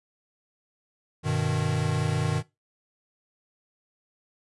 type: chord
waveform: square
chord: G augmented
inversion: none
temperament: equal with one note detuned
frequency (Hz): 98 / 123.47 / 153.6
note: G2 / B2 / D#3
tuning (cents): 0 / 0 / -22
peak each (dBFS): -31 / -30 / -27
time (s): 1.23-2.43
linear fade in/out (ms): 50
effects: noise-tail reverb RT60 0.2 s tail -18 dB re dry + resampled to 24000 Hz